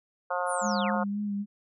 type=harmonic tone; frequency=178.9 Hz; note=F3; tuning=42 cents sharp; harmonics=3 / 4 / 5 / 6 / 7 / 8; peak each=-32 / -33 / -34 / -35 / -35 / -36 dBFS; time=0.3-1.04 s; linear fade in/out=10 ms
type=linear sweep; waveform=sine; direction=down; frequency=10548 to 55.5 Hz; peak=-35 dBFS; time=0.46-0.98 s; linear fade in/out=50 ms
type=tone with vibrato; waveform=sine; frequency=204.4 Hz; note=G#3; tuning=27 cents flat; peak=-28 dBFS; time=0.61-1.46 s; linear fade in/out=50 ms; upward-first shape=sine; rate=3.7 Hz; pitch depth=31 cents each way
effects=none